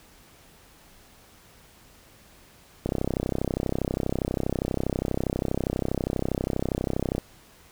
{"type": "click train", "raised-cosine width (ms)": 2, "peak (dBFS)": -12, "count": 141, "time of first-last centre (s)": [2.86, 7.181], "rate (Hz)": 32.4, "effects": ["pink hiss -54 dBFS RMS until 7.71 s"]}